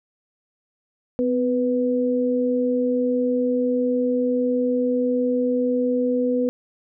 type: tone pair together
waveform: sine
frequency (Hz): 252.4 / 493.9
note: B3 / B4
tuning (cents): +38 / 0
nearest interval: octave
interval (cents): 1162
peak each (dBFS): -21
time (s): 1.19-6.49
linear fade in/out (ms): 0
effects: none